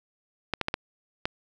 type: clicks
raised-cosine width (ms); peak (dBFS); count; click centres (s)
0.3; -10; 5; 0.537 / 0.613 / 0.684 / 0.741 / 1.255
effects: none